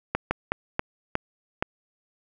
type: slowing click train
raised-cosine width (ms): 0.5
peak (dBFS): -8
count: 6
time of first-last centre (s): 0.15-1.625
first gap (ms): 160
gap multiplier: 1.31
effects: none